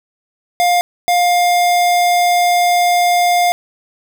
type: tone bursts at uneven times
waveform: square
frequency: 706 Hz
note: F5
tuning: 19 cents sharp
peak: -11 dBFS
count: 2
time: 0.6-0.81 / 1.08-3.52 s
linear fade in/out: 0 ms
effects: none